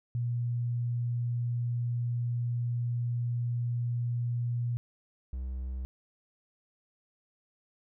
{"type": "tone pair in turn", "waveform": ["sine", "triangle"], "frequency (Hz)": [120, 63.99], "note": ["B2", "C2"], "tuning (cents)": [-49, -38], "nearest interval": "major seventh", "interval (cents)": 1089, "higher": "first", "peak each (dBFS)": [-28, -31], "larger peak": "first", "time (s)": [[0.15, 4.77], [5.33, 5.85]], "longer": "first", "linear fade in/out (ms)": 0, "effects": []}